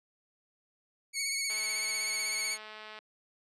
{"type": "tone with vibrato", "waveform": "15% pulse", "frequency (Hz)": 2217, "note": "C#7", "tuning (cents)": 0, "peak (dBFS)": -24, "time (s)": [1.13, 2.58], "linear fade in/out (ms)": 50, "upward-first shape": "sine", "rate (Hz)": 16, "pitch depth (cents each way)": 37}
{"type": "click train", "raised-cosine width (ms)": 0.3, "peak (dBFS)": -30, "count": 321, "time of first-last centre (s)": [1.5, 2.988], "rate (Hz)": 215}
{"effects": ["high-pass 400 Hz 12 dB/octave", "resampled to 32000 Hz"]}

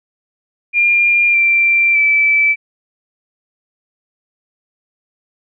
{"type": "tone with pitch steps", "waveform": "sine", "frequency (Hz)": [2402, 2358, 2315], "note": ["D7", "D7", "D7"], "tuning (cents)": [38, 6, -25], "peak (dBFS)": -9, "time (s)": [0.73, 2.56], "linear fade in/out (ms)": 50, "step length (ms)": 610, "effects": []}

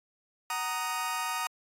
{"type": "chord", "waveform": "sawtooth", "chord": "D# minor", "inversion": "first", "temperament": "just", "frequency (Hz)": [746.7, 933.4, 1244.5], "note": ["F#5", "A#5", "D#6"], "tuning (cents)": [16, 2, 0], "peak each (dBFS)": [-35, -30, -30], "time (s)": [0.5, 1.47], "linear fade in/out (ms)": 2, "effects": ["AAC 48 kbps"]}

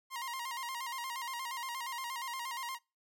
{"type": "tone with vibrato", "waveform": "sawtooth", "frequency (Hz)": 1000, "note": "B5", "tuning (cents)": 21, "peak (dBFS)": -34, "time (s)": [0.1, 2.79], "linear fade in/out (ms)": 50, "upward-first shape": "square", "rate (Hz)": 8.5, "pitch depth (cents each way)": 95, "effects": ["noise-tail reverb RT60 0.3 s tail -26 dB re dry"]}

